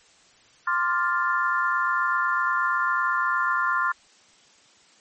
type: chord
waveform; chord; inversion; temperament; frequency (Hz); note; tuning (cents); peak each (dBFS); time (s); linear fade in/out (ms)
sine; D minor seventh; third; equal; 1046.5 / 1174.7 / 1396.9 / 1760; C6 / D6 / F6 / A6; 0 / 0 / 0 / 0; -25 / -30 / -24 / -29; 0.67-3.92; 5
effects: white hiss -56 dBFS RMS until 5 s + MP3 32 kbps